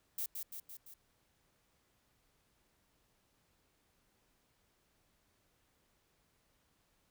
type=noise with echo; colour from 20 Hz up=violet; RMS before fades=-38 dBFS; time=0.18-0.26 s; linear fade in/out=5 ms; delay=170 ms; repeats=4; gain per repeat=-4 dB; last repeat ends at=0.94 s; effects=pink hiss -75 dBFS RMS until 7.1 s